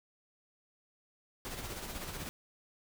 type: noise with tremolo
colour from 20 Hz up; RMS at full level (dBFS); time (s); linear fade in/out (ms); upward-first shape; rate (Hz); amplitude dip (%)
pink; -40; 1.45-2.29; 0; sine; 16; 45
effects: none

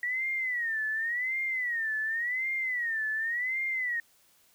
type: tone with vibrato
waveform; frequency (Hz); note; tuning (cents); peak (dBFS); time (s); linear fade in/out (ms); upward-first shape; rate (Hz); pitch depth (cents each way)
sine; 1916; A#6; +47; -28; 0.03-4; 2; sine; 0.9; 170
effects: white hiss -64 dBFS RMS until 4.54 s

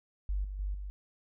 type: tone with level steps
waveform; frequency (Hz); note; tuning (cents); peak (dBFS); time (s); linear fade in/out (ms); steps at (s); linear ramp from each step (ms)
sine; 49; G1; 0; -29 / -36 / -31 / -37; 0.29-0.9; 0; 0.44 / 0.59 / 0.74; 5
effects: none

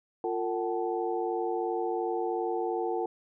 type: tone cluster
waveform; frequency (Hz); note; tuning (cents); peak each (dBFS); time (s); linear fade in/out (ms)
sine; 350.7 / 453.5 / 755 / 868; F4 / A#4 / F#5 / A5; +7 / -48 / +35 / -24; -32 / -32 / -34 / -38; 0.24-3.06; 2
effects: none

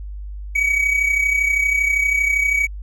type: tone with amplitude modulation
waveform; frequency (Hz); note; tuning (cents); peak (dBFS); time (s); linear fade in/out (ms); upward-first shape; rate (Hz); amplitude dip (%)
triangle; 2265; C#7; +37; -11; 0.55-2.67; 10; sine; 32.6; 60
effects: added 50 Hz sine -28 dBFS peak until 2.82 s

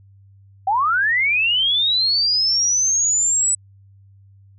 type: linear sweep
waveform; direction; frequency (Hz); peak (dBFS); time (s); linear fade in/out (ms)
sine; up; 739 to 7980; -15; 0.67-3.55; 5
effects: added 98 Hz sine -46 dBFS peak until 4.58 s

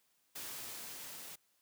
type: noise with level ramp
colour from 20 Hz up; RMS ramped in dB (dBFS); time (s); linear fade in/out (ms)
white; -44 to -49; 0.35-1.36; 10
effects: white hiss -75 dBFS RMS until 1.61 s + high-pass 80 Hz 12 dB/octave

